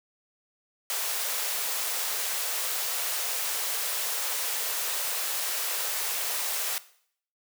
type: high-pass noise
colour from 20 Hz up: white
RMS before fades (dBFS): -30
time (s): 0.9-6.78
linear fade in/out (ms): 0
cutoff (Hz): 420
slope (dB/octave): 48
effects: noise-tail reverb RT60 0.6 s tail -17 dB re dry